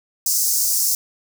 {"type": "high-pass noise", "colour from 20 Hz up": "pink", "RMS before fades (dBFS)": -19, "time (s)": [0.26, 0.95], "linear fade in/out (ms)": 2, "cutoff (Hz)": 5200, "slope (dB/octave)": 48, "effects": []}